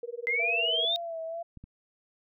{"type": "tone with tremolo", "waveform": "sine", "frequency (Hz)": 475.9, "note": "A#4", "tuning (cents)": 36, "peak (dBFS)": -31, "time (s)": [0.03, 0.85], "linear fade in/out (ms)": 2, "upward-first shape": "sine", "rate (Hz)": 20, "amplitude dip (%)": 100}
{"type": "exponential sweep", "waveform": "sine", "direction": "up", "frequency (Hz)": [2051, 3729], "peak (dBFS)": -25, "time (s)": [0.27, 0.96], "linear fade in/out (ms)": 0}
{"type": "tone with vibrato", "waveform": "sine", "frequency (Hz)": 666, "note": "E5", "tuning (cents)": 18, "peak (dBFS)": -33, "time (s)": [0.39, 1.43], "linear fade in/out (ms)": 10, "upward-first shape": "sine", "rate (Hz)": 2.1, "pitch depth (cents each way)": 46}
{"type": "clicks", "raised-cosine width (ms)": 5, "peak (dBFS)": -33, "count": 2, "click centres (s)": [1.573, 1.64]}
{"effects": []}